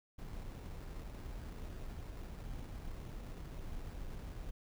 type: noise with sample-and-hold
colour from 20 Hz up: brown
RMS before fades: -45 dBFS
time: 0.18-4.51 s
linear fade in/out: 10 ms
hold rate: 3150 Hz
effects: none

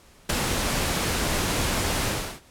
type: noise with ADSR envelope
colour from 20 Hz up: pink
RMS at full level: -21 dBFS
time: 0.29-2.41 s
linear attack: 9 ms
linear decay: 13 ms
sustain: -4 dB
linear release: 350 ms
effects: pink hiss -54 dBFS RMS until 2.5 s + low-pass 12000 Hz 12 dB/octave

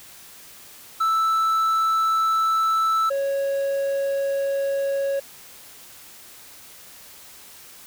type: tone pair in turn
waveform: triangle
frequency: 1318.5 / 552.6 Hz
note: E6 / C#5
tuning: 0 / -6 cents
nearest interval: octave + minor third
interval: 1506 cents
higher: first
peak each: -16 / -19 dBFS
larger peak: first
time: 1-3.1 / 3.1-5.2 s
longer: neither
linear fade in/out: 10 ms
effects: white hiss -45 dBFS RMS until 7.86 s

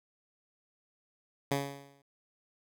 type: tone with exponential decay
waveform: 10% pulse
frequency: 140 Hz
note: C#3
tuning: 18 cents sharp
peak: -18 dBFS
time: 1.51-2.02 s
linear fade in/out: 5 ms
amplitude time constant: 110 ms
effects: none

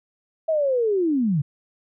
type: linear sweep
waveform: sine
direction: down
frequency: 655 to 130.81 Hz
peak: -18 dBFS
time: 0.48-1.42 s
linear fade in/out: 10 ms
effects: none

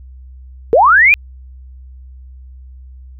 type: linear sweep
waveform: sine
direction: up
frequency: 415.3 to 2489 Hz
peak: -5 dBFS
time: 0.73-1.14 s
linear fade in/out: 0 ms
effects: added 64 Hz sine -33 dBFS peak until 3.19 s

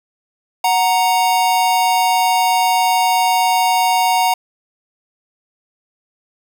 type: tone pair together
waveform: square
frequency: 740 / 932.3 Hz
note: F#5 / A#5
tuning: 0 / 0 cents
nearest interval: major third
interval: 400 cents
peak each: -16 dBFS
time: 0.64-4.34 s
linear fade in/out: 5 ms
effects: 8-bit

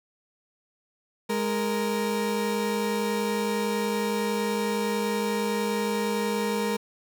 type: tone pair together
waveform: 30% pulse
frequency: 207.7 / 466.2 Hz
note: G#3 / A#4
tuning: 0 / 0 cents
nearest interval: octave + major second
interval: 1400 cents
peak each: -25 dBFS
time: 1.29-6.77 s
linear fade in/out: 10 ms
effects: none

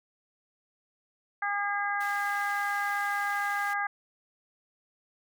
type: harmonic tone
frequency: 405.9 Hz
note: G#4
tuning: 40 cents flat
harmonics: 2 / 3 / 4 / 5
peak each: -32 / -34 / -31 / -37 dBFS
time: 1.42-3.87 s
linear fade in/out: 5 ms
type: high-pass noise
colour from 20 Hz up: pink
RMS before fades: -47 dBFS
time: 2-3.74 s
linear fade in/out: 10 ms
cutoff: 1300 Hz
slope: 24 dB/octave
effects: none

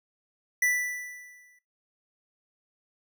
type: tone with exponential decay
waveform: square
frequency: 1975.5 Hz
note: B6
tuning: in tune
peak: -21 dBFS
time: 0.62-1.59 s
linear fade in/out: 5 ms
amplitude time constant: 210 ms
effects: noise-tail reverb RT60 0.3 s tail -22 dB re dry

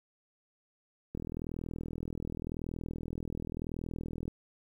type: click train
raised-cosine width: 3 ms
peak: -25 dBFS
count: 129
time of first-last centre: 1.15-4.28 s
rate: 40.9 Hz
effects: 10-bit

